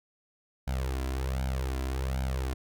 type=tone with flanger; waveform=sawtooth; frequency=65.41 Hz; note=C2; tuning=in tune; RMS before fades=-31 dBFS; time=0.67-2.54 s; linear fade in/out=10 ms; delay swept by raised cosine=1.3 to 3 ms; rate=1.3 Hz; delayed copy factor=+0.8; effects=none